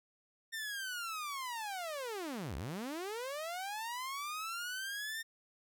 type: linear two-way sweep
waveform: sawtooth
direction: down then up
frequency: 1826 to 58.27 to 1826 Hz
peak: -35 dBFS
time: 0.52-5.23 s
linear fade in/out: 20 ms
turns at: 2.56 s
effects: none